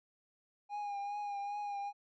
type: tone with vibrato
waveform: triangle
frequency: 815 Hz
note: G#5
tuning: 33 cents flat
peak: -35 dBFS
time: 0.69-1.93 s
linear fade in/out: 50 ms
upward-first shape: triangle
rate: 2.5 Hz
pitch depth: 36 cents each way
effects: resampled to 16000 Hz